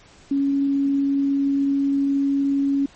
sine tone, 277.9 Hz, C#4, 4 cents sharp, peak -17 dBFS, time 0.31-2.86 s, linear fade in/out 5 ms, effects pink hiss -50 dBFS RMS until 2.95 s + MP3 32 kbps

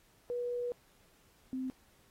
sine tone pair in turn, 485.8 / 259.4 Hz, B4 / C4, -29 / -15 cents, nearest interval major seventh, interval 1086 cents, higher first, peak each -33 / -34 dBFS, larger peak first, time 0.3-0.72 / 1.53-1.7 s, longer first, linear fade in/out 0 ms, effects pink hiss -67 dBFS RMS until 2.1 s + AAC 48 kbps

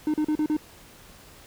triangle tone bursts, 305.2 Hz, D#4, 33 cents flat, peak -19 dBFS, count 5, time 0.07-0.567 s, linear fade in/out 2 ms, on 69 ms, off 38 ms, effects pink hiss -50 dBFS RMS until 1.46 s

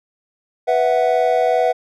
triangle chord, B suspended fourth, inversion none, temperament just, 493.9 / 658.5 / 740.8 Hz, B4 / E5 / F#5, 0 / -2 / +2 cents, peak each -16 dBFS, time 0.67-1.73 s, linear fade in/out 20 ms, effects none

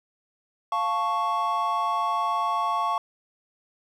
triangle chord, F augmented, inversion none, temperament equal, 698.5 / 880 / 1108.7 Hz, F5 / A5 / C#6, 0 / 0 / 0 cents, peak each -28 / -27 / -23 dBFS, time 0.72-2.98 s, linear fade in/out 2 ms, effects none

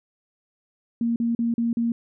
sine tone bursts, 233.1 Hz, A#3, in tune, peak -20 dBFS, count 5, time 1.01-1.92 s, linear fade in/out 2 ms, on 150 ms, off 40 ms, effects none

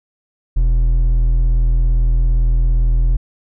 sine tone with hard clipping, 41.2 Hz, E1, in tune, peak -12 dBFS, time 0.56-3.17 s, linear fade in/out 10 ms, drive 5 dB, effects none

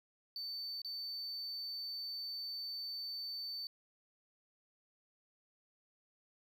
triangle tone with dropouts, 4540 Hz, C#8, 41 cents sharp, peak -39 dBFS, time 0.36-3.67 s, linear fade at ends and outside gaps 1 ms, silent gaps 0.818-0.847 s, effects none

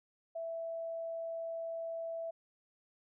sine tone, 661 Hz, E5, 5 cents sharp, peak -37 dBFS, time 0.35-2.31 s, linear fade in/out 10 ms, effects none

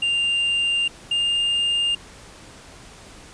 triangle tone pair in turn, 2794 / 2810 Hz, F7 / F7, 0 / +10 cents, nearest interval unison, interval 10 cents, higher second, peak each -17 dBFS, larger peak neither, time 0.02-0.88 / 1.11-1.95 s, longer first, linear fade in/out 5 ms, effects pink hiss -44 dBFS RMS until 3.33 s + resampled to 22050 Hz

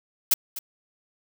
blue noise with echo, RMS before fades -18 dBFS, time 0.31-0.34 s, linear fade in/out 5 ms, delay 250 ms, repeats 1, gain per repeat -15 dB, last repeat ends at 0.59 s, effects none

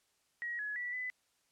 sine tone with pitch steps, 1902 / 1692 / 1955 / 2003 Hz, A#6 / G#6 / B6 / B6, +34 / +32 / -18 / +24 cents, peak -36 dBFS, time 0.42-1.1 s, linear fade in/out 0 ms, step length 170 ms, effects white hiss -75 dBFS RMS until 1.51 s + low-pass 10000 Hz 12 dB/octave

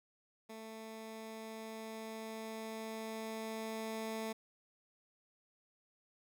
15% pulse tone with level ramp, 221.5 Hz, A3, 12 cents sharp, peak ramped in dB -41 to -32 dBFS, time 0.49-4.33 s, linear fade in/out 10 ms, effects none

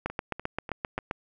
two click trains, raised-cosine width 0.5 ms, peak -22 / -14 dBFS, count 4 / 9, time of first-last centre 0.1-0.988 / 0.06-1.111 s, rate 3.38 / 7.61 Hz, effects none

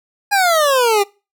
25% pulse exponential sweep, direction down, 830.6 to 392 Hz, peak -8 dBFS, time 0.31-1.04 s, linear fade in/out 20 ms, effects noise-tail reverb RT60 0.3 s tail -24 dB re dry

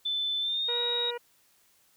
sine tone with pitch glide, 3520 to 3794 Hz, A7 to A#7, 0 to +30 cents, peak -27 dBFS, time 0.05-1.11 s, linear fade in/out 10 ms, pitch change +130 cents, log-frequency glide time 0.4-0.78 s
harmonic tone, 479.2 Hz, A#4, 48 cents sharp, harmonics 1 / 2 / 3 / 4 / 5 / 6, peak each -34 / -40 / -44 / -46 / -48 / -50 dBFS, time 0.68-1.18 s, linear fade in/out 10 ms
effects white hiss -65 dBFS RMS until 1.96 s

